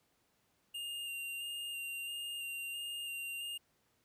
square tone with vibrato, 2800 Hz, F7, 4 cents sharp, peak -40 dBFS, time 0.74-3.58 s, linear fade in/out 10 ms, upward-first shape square, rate 1.5 Hz, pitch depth 16 cents each way, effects pink hiss -75 dBFS RMS until 4.04 s + high-pass 80 Hz 12 dB/octave

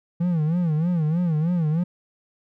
triangle tone with vibrato, 164.81 Hz, E3, in tune, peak -17 dBFS, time 0.2-1.84 s, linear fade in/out 10 ms, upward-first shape sine, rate 3.2 Hz, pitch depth 150 cents each way, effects none

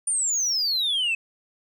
sine exponential sweep, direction down, 9397 to 2573 Hz, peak -19 dBFS, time 0.07-1.15 s, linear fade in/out 5 ms, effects tanh soft clip ceiling -20 dBFS + 10-bit

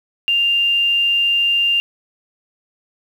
sine tone, 2794 Hz, F7, in tune, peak -13 dBFS, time 0.28-1.8 s, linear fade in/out 0 ms, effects 7-bit

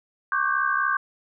sine tone cluster, 1098 / 1171 / 1530 / 1594 Hz, C#6 / D6 / G6 / G6, -17 / -5 / -42 / +28 cents, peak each -26 / -27 / -26 / -26 dBFS, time 0.32-0.97 s, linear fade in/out 2 ms, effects none

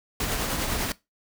pink noise with tremolo, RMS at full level -26 dBFS, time 0.2-0.92 s, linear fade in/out 2 ms, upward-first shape triangle, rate 10 Hz, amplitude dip 40%, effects noise-tail reverb RT60 0.2 s tail -19 dB re dry

